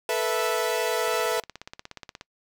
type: chord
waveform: sawtooth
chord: A suspended second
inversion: none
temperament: equal with one note detuned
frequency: 440 / 490.8 / 659.3 Hz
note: A4 / B4 / E5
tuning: 0 / -11 / 0 cents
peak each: -24 dBFS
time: 0.09-1.4 s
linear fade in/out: 2 ms
type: click train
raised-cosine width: 0.2 ms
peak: -21 dBFS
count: 20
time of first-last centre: 1.08-2.211 s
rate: 16.8 Hz
effects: noise-tail reverb RT60 0.1 s tail -25 dB re dry